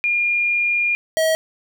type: tone pair in turn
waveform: sine / square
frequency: 2415 / 639.7 Hz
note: D7 / D#5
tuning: +48 / +48 cents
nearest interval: octave + major seventh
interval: 2300 cents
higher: first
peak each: -16 dBFS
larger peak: neither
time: 0.04-0.95 / 1.17-1.35 s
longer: first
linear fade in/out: 0 ms
effects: none